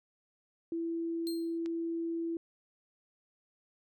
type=tone; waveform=sine; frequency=332.9 Hz; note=E4; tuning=17 cents sharp; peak=-32 dBFS; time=0.72-2.37 s; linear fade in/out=2 ms
type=tone with exponential decay; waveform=sawtooth; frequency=4186 Hz; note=C8; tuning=in tune; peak=-35 dBFS; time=1.27-1.58 s; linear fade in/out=0 ms; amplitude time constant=66 ms
type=click; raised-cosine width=0.2 ms; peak=-31 dBFS; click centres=1.66 s
effects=none